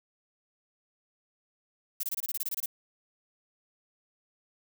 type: noise bursts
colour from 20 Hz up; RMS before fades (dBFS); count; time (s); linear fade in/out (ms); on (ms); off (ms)
violet; -32; 12; 2-2.66; 5; 33; 24
effects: none